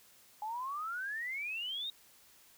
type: exponential sweep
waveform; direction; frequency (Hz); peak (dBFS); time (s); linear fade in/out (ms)
sine; up; 830.6 to 3790; -36; 0.42-1.9; 2
effects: white hiss -62 dBFS RMS until 2.57 s